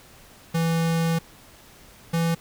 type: tone pair in turn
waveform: square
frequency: 165.2 / 166.54 Hz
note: E3 / E3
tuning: +4 / +18 cents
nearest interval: unison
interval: 14 cents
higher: second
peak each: -21 / -21 dBFS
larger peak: neither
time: 0.54-1.19 / 2.13-2.35 s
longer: first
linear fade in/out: 10 ms
effects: pink hiss -50 dBFS RMS until 2.4 s